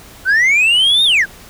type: linear two-way sweep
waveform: sine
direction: up then down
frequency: 1464 to 3729 to 1464 Hz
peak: -6 dBFS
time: 0.25-1.26 s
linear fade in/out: 50 ms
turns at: 1.04 s
effects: tanh soft clip ceiling -8 dBFS + pink hiss -39 dBFS RMS until 1.49 s